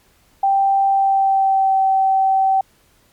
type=tone with pitch glide; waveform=sine; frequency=784 to 770.1 Hz; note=G5 to G5; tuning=0 to -31 cents; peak=-12 dBFS; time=0.43-2.61 s; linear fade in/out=5 ms; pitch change=-31 cents; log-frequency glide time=0.88-1.8 s; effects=pink hiss -56 dBFS RMS until 3.12 s + MP3 96 kbps